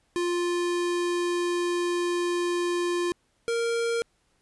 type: tone pair in turn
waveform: square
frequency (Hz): 350 / 465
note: F4 / A#4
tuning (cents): +4 / -4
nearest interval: perfect fourth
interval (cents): 492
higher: second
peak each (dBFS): -25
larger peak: neither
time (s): 0.16-3.12 / 3.48-4.02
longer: first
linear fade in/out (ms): 0
effects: pink hiss -69 dBFS RMS until 4.41 s + resampled to 24000 Hz